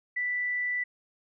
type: tone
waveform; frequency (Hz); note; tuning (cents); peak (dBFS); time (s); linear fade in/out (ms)
sine; 1975.5; B6; 0; -27; 0.16-0.84; 10
effects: none